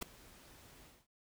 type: noise with ADSR envelope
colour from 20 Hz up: pink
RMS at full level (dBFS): -36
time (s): 0.01-1.07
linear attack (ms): 15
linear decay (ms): 4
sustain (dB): -23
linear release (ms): 220
effects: none